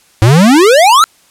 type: exponential sweep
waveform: square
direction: up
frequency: 103.83 to 1372 Hz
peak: -4 dBFS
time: 0.22-1.04 s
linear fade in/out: 0 ms
effects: white hiss -48 dBFS RMS until 1.3 s + low-pass 11000 Hz 12 dB/octave